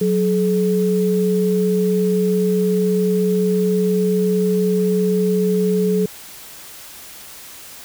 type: tone pair together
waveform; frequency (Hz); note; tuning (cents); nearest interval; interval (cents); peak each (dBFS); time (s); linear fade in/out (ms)
sine; 184.24 / 427.2; F#3 / G#4; -7 / +49; octave + minor third; 1456; -17; 0.01-6.06; 5
effects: white hiss -38 dBFS RMS until 7.84 s